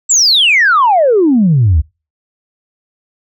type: exponential sweep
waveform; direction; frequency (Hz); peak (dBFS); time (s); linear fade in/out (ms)
sine; down; 7800 to 69.3; -5; 0.09-1.82; 20
effects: noise-tail reverb RT60 0.3 s tail -26 dB re dry + tanh soft clip ceiling -2 dBFS